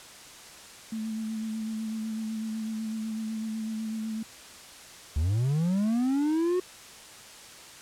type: tone with vibrato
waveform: sine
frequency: 220 Hz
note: A3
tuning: in tune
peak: -30 dBFS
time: 0.92-4.23 s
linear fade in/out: 5 ms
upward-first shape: sine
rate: 8 Hz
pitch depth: 24 cents each way
type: linear sweep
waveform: triangle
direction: up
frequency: 68.7 to 370 Hz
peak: -21 dBFS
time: 5.16-6.6 s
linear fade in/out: 5 ms
effects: white hiss -47 dBFS RMS until 7.81 s + low-pass 9000 Hz 12 dB/octave